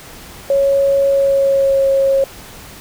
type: tone with pitch glide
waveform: sine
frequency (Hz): 553 to 543.8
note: C#5 to C#5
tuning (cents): -4 to -33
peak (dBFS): -10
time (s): 0.5-2.24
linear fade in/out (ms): 2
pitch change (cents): -29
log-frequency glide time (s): 1.08-1.85
effects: pink hiss -36 dBFS RMS until 2.8 s